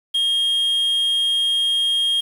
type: tone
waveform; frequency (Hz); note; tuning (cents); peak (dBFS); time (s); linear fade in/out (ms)
triangle; 3240; G#7; -43; -15; 0.14-2.21; 10
effects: 7-bit